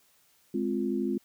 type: chord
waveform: sine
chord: F minor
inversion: first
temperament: just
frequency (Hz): 209.5 / 261.9 / 349.2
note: Ab3 / C4 / F4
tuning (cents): +15 / +2 / 0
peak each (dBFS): -31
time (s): 0.54-1.18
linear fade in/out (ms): 5
effects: white hiss -65 dBFS RMS until 1.24 s